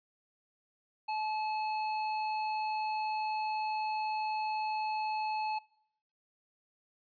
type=tone with hard clipping; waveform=sine; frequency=862 Hz; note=A5; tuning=36 cents flat; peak=-34 dBFS; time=1.08-5.59 s; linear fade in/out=10 ms; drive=18 dB; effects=noise-tail reverb RT60 0.8 s tail -25 dB re dry + resampled to 11025 Hz